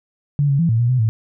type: tone with pitch steps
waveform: sine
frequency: 144 / 138.9 / 167.7 / 113.3 / 119.5 / 127.3 / 110.8 Hz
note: D3 / C#3 / E3 / A#2 / A#2 / C3 / A2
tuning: -34 / +4 / +30 / -49 / +43 / -47 / +13 cents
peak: -13 dBFS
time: 0.39-1.09 s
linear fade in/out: 0 ms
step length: 100 ms
effects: none